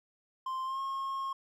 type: tone with pitch glide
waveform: triangle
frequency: 1046.5 to 1080.3 Hz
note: C6 to C#6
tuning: 0 to -45 cents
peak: -31 dBFS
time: 0.46-1.33 s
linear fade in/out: 5 ms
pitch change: +55 cents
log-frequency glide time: 0.64-0.8 s
effects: none